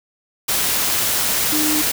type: tone in noise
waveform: sine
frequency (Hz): 305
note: D#4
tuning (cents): -34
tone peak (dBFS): -20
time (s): 1.52-1.82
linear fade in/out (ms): 10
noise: white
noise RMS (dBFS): -19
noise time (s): 0.48-1.92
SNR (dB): -4
effects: none